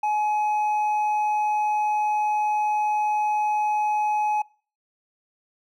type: tone with hard clipping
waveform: sine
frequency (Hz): 845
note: G#5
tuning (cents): +30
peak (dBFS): -22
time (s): 0.03-4.42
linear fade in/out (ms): 5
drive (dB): 4
effects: noise-tail reverb RT60 0.4 s tail -23 dB re dry